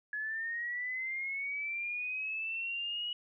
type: linear sweep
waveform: sine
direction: up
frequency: 1692 to 2924 Hz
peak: -34 dBFS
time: 0.13-3.13 s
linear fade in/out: 2 ms
effects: none